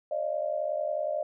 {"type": "tone cluster", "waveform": "sine", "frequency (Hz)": [555, 606, 683], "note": ["C#5", "D#5", "F5"], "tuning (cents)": [2, -46, -39], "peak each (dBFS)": [-35, -29, -35], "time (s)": [0.11, 1.23], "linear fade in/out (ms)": 5, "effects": []}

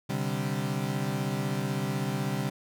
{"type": "chord", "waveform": "35% pulse", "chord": "C suspended second", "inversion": "none", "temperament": "equal", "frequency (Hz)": [130.81, 146.83, 196], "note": ["C3", "D3", "G3"], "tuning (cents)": [0, 0, 0], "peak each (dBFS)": -31, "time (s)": [0.09, 2.5], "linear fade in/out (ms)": 10, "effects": []}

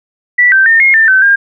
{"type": "tone with pitch steps", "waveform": "sine", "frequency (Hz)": [1961, 1558, 1818, 2146, 1789, 1533, 1609], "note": ["B6", "G6", "A#6", "C7", "A6", "G6", "G6"], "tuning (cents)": [-13, -11, -44, 43, 28, -39, 45], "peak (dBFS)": -4, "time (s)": [0.38, 1.36], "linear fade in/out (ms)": 10, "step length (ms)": 140, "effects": []}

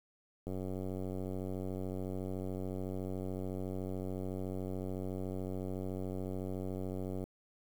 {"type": "click train", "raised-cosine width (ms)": 2, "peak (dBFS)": -27, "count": 636, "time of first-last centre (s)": [0.47, 7.24], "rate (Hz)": 93.8, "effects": ["9-bit"]}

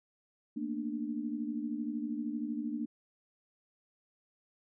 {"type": "tone cluster", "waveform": "sine", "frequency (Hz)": [225.5, 238.3, 296.4], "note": ["A3", "A#3", "D4"], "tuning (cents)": [43, 38, 16], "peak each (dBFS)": [-38, -39, -37], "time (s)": [0.56, 2.86], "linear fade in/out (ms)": 10, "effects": []}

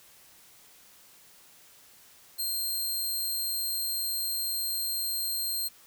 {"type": "tone", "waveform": "10% pulse", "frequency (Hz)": 4186, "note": "C8", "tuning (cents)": 0, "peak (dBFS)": -22, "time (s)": [2.38, 5.69], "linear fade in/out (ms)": 20, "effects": ["white hiss -56 dBFS RMS until 5.86 s"]}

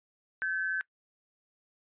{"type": "tone pair together", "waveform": "sine", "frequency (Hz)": [1539, 1716.3], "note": ["G6", "A6"], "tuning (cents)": [-32, -44], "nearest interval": "major second", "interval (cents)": 188, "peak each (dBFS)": [-30, -34], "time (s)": [0.42, 0.81], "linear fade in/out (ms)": 0, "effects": ["noise-tail reverb RT60 0.1 s tail -23 dB re dry", "resampled to 8000 Hz"]}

